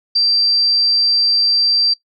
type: tone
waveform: sine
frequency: 4699 Hz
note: D8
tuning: in tune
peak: -11 dBFS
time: 0.15-1.94 s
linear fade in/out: 10 ms
effects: noise-tail reverb RT60 0.1 s tail -19 dB re dry